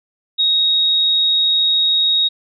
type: tone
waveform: sine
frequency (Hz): 3767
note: A#7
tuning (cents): +17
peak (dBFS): -12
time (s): 0.38-2.29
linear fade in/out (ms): 20
effects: none